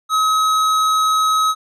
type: tone with hard clipping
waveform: sine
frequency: 1276 Hz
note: D#6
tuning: 43 cents sharp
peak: -15 dBFS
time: 0.09-1.55 s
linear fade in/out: 50 ms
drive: 13 dB
effects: none